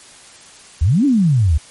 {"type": "exponential two-way sweep", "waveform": "sine", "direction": "up then down", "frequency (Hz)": [69.1, 300, 69.1], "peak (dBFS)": -10, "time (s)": [0.81, 1.58], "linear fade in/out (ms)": 10, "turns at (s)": 1.05, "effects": ["white hiss -42 dBFS RMS until 1.7 s", "MP3 48 kbps"]}